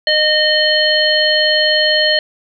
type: harmonic tone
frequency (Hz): 613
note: D#5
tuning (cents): -26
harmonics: 1 / 3 / 5 / 7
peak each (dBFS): -16 / -16 / -16 / -16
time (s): 0.07-2.19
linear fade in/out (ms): 2
effects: none